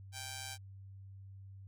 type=tone with amplitude modulation; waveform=5% pulse; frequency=784 Hz; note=G5; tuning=in tune; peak=-28 dBFS; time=0.12-0.58 s; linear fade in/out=50 ms; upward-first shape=sine; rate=134 Hz; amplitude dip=65%; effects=added 97 Hz sine -49 dBFS peak until 1.67 s